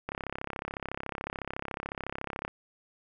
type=click train; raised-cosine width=0.5 ms; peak=-19 dBFS; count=82; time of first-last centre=0.09-2.479 s; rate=33.9 Hz; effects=none